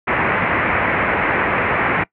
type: low-pass noise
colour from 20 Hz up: white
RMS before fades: -18 dBFS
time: 0.07-2.04 s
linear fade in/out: 10 ms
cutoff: 2300 Hz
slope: 48 dB/octave
effects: noise-tail reverb RT60 0.1 s tail -22 dB re dry + high-pass 60 Hz 12 dB/octave